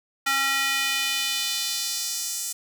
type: tone with high-pass filter sweep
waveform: square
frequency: 272.7 Hz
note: C#4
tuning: 28 cents flat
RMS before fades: -26 dBFS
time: 0.26-2.53 s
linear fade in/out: 10 ms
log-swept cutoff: 1500 to 7200 Hz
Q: 1.5
effects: none